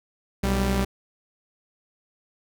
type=tone pair together; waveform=sawtooth; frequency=61.69 / 196 Hz; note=B1 / G3; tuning=-1 / 0 cents; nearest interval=octave + minor sixth; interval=2001 cents; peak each=-20 dBFS; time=0.43-0.85 s; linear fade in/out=10 ms; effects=none